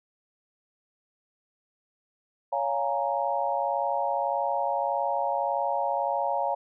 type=chord; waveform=sine; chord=Bb minor seventh; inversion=first; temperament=equal with one note detuned; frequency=560.8 / 698.5 / 830.6 / 932.3 Hz; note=Db5 / F5 / Ab5 / Bb5; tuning=+20 / 0 / 0 / 0 cents; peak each=-30 dBFS; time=2.52-6.55 s; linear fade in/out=10 ms; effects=none